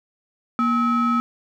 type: ring-modulated tone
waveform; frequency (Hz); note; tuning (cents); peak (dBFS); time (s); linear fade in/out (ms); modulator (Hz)
triangle; 526; C5; +9; -12; 0.59-1.2; 0; 763
effects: none